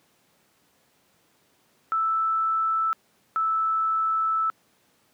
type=tone pair in turn; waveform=sine; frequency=1318.5 / 1313.6 Hz; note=E6 / E6; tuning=0 / -6 cents; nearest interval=unison; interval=6 cents; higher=first; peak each=-21 dBFS; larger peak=neither; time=1.92-2.93 / 3.36-4.5 s; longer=second; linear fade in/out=0 ms; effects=pink hiss -64 dBFS RMS until 5.13 s + high-pass 150 Hz 12 dB/octave